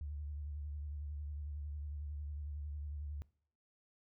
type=tone with vibrato; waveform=sine; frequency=73.42 Hz; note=D2; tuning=in tune; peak=-40 dBFS; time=0.01-3.22 s; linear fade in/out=0 ms; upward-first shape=sine; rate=11 Hz; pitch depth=55 cents each way; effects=noise-tail reverb RT60 0.5 s tail -21 dB re dry